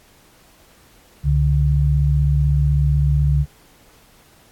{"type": "tone pair together", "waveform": "sine", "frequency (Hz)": [67.86, 143.8], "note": ["C#2", "D3"], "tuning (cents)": [-36, -36], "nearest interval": "octave + minor second", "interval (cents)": 1300, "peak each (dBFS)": -16, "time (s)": [1.23, 3.46], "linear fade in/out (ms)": 50, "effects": ["pink hiss -52 dBFS RMS until 4.51 s", "AAC 64 kbps"]}